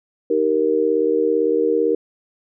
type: chord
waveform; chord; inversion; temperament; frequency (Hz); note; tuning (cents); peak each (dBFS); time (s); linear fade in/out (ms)
sine; Eb major; none; just; 311.1 / 388.9 / 466.7; Eb4 / G4 / Bb4; 0 / -14 / +2; -22 / -21 / -17; 0.3-1.95; 5
effects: none